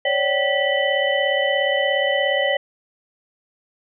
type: tone cluster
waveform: sine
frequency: 547 / 584 / 767 / 1959 / 3024 Hz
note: C#5 / D5 / G5 / B6 / F#7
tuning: -23 / -10 / -38 / -15 / +37 cents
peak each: -22 / -23 / -27 / -22 / -26 dBFS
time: 0.05-2.57 s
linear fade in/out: 5 ms
effects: none